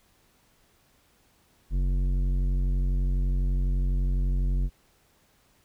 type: tone with tanh clipping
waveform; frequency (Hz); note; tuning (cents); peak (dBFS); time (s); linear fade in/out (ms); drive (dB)
sine; 46; F#1; -9; -24; 1.7-4.7; 50; 12
effects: pink hiss -64 dBFS RMS until 5.64 s